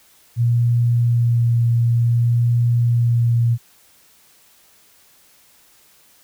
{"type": "tone with vibrato", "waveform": "sine", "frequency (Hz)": 118.4, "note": "A#2", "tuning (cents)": 27, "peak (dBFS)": -13, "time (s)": [0.36, 3.58], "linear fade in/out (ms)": 50, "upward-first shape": "sine", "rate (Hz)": 0.55, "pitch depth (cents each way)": 12, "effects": ["white hiss -53 dBFS RMS until 6.23 s"]}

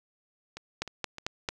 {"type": "two click trains", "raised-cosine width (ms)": 0.2, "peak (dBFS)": [-23, -13], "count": [4, 4], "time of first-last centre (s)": [[0.57, 1.49], [0.82, 1.488]], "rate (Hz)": [3.26, 4.49], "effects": []}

